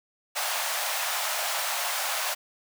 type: high-pass noise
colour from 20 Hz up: pink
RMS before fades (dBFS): -29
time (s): 0.35-2.35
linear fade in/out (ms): 20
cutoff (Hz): 610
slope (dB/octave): 48
effects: none